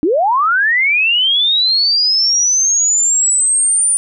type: linear sweep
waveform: sine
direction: up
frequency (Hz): 278.4 to 9397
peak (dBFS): -10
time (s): 0.03-3.97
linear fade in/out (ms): 0
effects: none

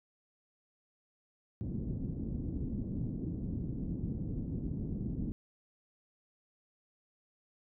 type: low-pass noise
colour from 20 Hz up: white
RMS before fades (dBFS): -37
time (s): 1.61-5.32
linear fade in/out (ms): 0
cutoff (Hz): 260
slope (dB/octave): 24
effects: none

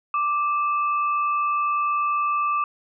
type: tone pair together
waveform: sine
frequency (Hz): 1174.7 / 2604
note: D6 / E7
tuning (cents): 0 / -22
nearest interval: octave + major second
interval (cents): 1378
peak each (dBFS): -20 / -32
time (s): 0.14-2.64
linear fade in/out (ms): 2
effects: none

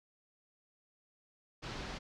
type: low-pass noise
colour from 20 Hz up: pink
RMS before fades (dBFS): -43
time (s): 1.62-1.99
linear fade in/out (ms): 20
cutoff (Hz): 5400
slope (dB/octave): 24
effects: none

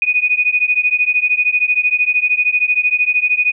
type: beating tone pair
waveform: sine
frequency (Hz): 2473 / 2486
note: D#7 / D#7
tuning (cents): -11 / -2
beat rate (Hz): 13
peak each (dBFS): -15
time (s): 0.02-3.52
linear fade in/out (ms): 2
effects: none

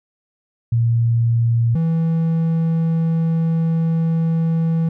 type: tone pair in turn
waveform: sine / triangle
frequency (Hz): 116.54 / 163.77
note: A#2 / E3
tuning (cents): 0 / -11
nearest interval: tritone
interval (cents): 589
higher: second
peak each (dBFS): -13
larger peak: neither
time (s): 0.72-1.75 / 1.75-4.89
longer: second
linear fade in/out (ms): 5
effects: none

